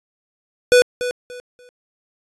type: tone with echo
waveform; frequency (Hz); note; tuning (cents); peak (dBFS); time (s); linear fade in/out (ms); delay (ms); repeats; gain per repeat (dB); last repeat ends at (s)
square; 493.9; B4; 0; -9; 0.72-0.82; 0; 290; 3; -12; 1.69
effects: resampled to 24000 Hz